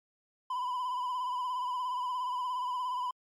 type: tone with vibrato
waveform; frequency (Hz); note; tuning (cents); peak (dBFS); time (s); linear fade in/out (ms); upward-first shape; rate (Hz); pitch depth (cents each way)
triangle; 1000; B5; +21; -29; 0.5-3.11; 5; sine; 17; 47
effects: MP3 64 kbps